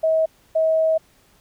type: tone pair in turn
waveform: sine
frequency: 640 / 640 Hz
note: D#5 / D#5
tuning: +49 / +49 cents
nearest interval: unison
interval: 0 cents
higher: neither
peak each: -15 dBFS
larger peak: neither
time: 0.03-0.26 / 0.55-0.98 s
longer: second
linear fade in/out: 10 ms
effects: pink hiss -57 dBFS RMS until 1.4 s